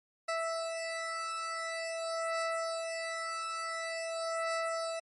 20% pulse beating tone pair, 658 / 658.47 Hz, E5 / E5, -3 / -2 cents, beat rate 0.47 Hz, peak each -31 / -33 dBFS, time 0.28-5 s, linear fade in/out 10 ms, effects MP3 48 kbps

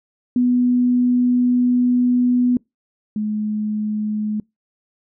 sine tone pair in turn, 246.9 / 212.4 Hz, B3 / G#3, 0 / +39 cents, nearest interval minor third, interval 261 cents, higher first, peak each -13 / -19 dBFS, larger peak first, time 0.36-2.57 / 3.16-4.4 s, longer first, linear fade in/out 2 ms, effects noise-tail reverb RT60 0.2 s tail -26 dB re dry

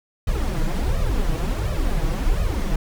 brown noise with flanger, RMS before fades -21 dBFS, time 0.27-2.76 s, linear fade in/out 5 ms, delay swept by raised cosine 1.6 to 6.3 ms, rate 1.4 Hz, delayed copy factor +0.95, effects none

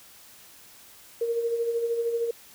sine tone with tremolo, 466.2 Hz, A#4, in tune, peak -22 dBFS, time 1.21-2.31 s, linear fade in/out 5 ms, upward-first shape sine, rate 13 Hz, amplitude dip 50%, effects white hiss -51 dBFS RMS until 2.54 s

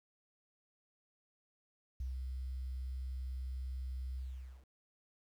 sine tone with ADSR envelope, 64.4 Hz, C2, 27 cents flat, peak -36 dBFS, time 2-4.66 s, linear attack 4 ms, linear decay 140 ms, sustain -2 dB, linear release 480 ms, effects 11-bit

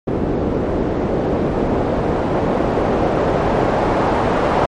white noise with low-pass filter sweep, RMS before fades -17 dBFS, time 0.07-4.66 s, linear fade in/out 10 ms, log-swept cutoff 380 to 790 Hz, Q 1.1, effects MP3 48 kbps

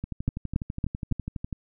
two click trains, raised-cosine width 5 ms, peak -19 / -12 dBFS, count 19 / 4, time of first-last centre 0.04-1.528 / 0.28-1.123 s, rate 12.1 / 3.56 Hz, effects none

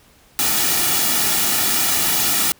white noise with comb filter, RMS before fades -18 dBFS, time 0.39-2.52 s, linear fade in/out 0 ms, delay 1.9 ms, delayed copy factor -0.6, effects pink hiss -52 dBFS RMS until 2.59 s

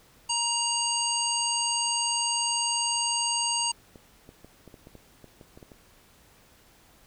harmonic tone, 940 Hz, A#5, 14 cents sharp, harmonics 1 / 3 / 5 / 7 / 9, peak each -31 / -31 / -31 / -31 / -31 dBFS, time 0.29-3.72 s, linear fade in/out 10 ms
clicks, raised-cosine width 2 ms, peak -33 dBFS, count 12, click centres 3.958 / 4.291 / 4.446 / 4.677 / 4.742 / 4.871 / 4.953 / 5.243 / 5.412 / 5.575 / 5.628 / 5.718 s
effects pink hiss -58 dBFS RMS until 7.06 s

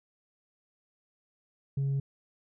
sine tone with tanh clipping, 137.7 Hz, C#3, 11 cents flat, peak -27 dBFS, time 1.77-2 s, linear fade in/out 5 ms, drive 1 dB, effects none

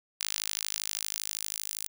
sawtooth tone with high-pass filter sweep, 52.6 Hz, G#1, 23 cents sharp, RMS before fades -35 dBFS, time 0.2-1.88 s, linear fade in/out 5 ms, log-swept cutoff 4100 to 7800 Hz, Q 0.78, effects none

